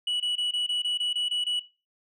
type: tone bursts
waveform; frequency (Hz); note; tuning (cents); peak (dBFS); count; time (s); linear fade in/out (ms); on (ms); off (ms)
sine; 2942; F#7; -11; -22; 10; 0.07-1.595; 5; 130; 25
effects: noise-tail reverb RT60 0.3 s tail -17 dB re dry + tanh soft clip ceiling -24 dBFS